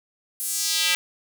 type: tone with high-pass filter sweep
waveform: square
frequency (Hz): 180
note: F#3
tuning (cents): -47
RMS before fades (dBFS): -24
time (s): 0.4-0.95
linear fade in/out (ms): 0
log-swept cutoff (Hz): 11000 to 2400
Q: 1.6
effects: none